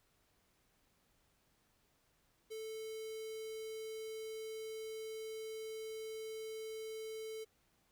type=tone with notch filter; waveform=square; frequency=440 Hz; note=A4; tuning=in tune; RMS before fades=-45 dBFS; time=2.5-7.45 s; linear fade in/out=20 ms; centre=1400 Hz; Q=1.2; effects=pink hiss -75 dBFS RMS until 7.91 s